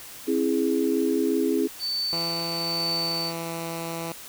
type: chord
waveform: sine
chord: C augmented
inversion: none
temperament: equal with one note detuned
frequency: 266.7 / 329.6 / 415.3 Hz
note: C4 / E4 / G#4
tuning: +33 / 0 / 0 cents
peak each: -25 dBFS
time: 0.27-1.68 s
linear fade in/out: 20 ms
type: tone with tremolo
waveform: sine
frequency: 4532 Hz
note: C#8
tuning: 37 cents sharp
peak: -24 dBFS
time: 1.79-3.33 s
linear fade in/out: 50 ms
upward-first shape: triangle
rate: 1.1 Hz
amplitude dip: 45%
type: tone with pitch glide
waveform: 10% pulse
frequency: 167.9 to 166.16 Hz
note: E3 to E3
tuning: +32 to +14 cents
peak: -22 dBFS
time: 2.13-4.12 s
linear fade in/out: 0 ms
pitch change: -18 cents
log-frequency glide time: 2.86-3.54 s
effects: white hiss -42 dBFS RMS until 4.28 s